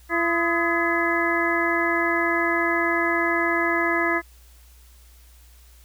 harmonic tone with a mistuned harmonic, 338.2 Hz, E4, 44 cents sharp, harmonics 1 / 2 / 3 / 4 / 5 / 6, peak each -25 / -28 / -29 / -28 / -25 / -26 dBFS, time 0.09-4.22 s, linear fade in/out 50 ms, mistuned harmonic 4, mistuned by -120 cents, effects added 60 Hz sine -48 dBFS peak until 5.84 s + white hiss -56 dBFS RMS until 5.84 s

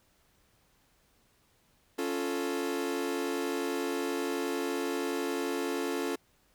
40% pulse chord, Db augmented, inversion none, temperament equal, 277.2 / 349.2 / 440 Hz, Db4 / F4 / A4, 0 / 0 / 0 cents, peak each -34 dBFS, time 1.98-6.16 s, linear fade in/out 10 ms, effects pink hiss -68 dBFS RMS until 6.54 s

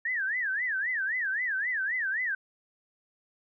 sine tone with vibrato, 1760 Hz, A6, in tune, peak -27 dBFS, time 0.05-2.35 s, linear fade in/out 5 ms, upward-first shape sine, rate 3.8 Hz, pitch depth 250 cents each way, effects none

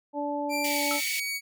harmonic tone, 290 Hz, D4, 22 cents flat, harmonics 1 / 2 / 3, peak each -32 / -32 / -32 dBFS, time 0.13-1.01 s, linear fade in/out 50 ms
sawtooth tone with pitch glide, 2357 to 2249 Hz, D7 to C#7, +6 to +24 cents, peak -26 dBFS, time 0.49-1.41 s, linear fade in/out 50 ms, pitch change -82 cents, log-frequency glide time 0.64-0.82 s
pink high-pass noise, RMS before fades -33 dBFS, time 0.64-1.2 s, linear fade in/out 5 ms, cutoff 1900 Hz, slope 96 dB/octave
sine tone with exponential decay, 1318.5 Hz, E6, in tune, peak -29 dBFS, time 0.91-1.07 s, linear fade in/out 0 ms, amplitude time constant 33 ms
effects none

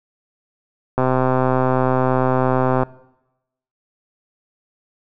click train, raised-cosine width 1 ms, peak -4 dBFS, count 240, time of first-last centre 0.98-2.833 s, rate 129 Hz, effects noise-tail reverb RT60 0.9 s tail -20 dB re dry

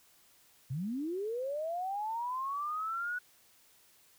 sine linear sweep, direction up, 118.7 to 1484 Hz, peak -33 dBFS, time 0.7-3.19 s, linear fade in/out 10 ms, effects white hiss -64 dBFS RMS until 4.18 s

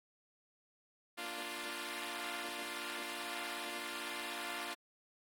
5% pulse chord, Bb major, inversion none, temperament equal, 233.1 / 293.7 / 349.2 Hz, Bb3 / D4 / F4, 0 / 0 / 0 cents, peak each -38 / -35 / -32 dBFS, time 1.17-4.75 s, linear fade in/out 20 ms, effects AAC 48 kbps

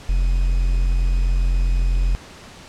triangle tone with quantisation, 43.86 Hz, F1, 8 cents sharp, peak -13 dBFS, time 0.09-2.15 s, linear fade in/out 0 ms, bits 7, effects pink hiss -41 dBFS RMS until 2.68 s + low-pass 7000 Hz 12 dB/octave

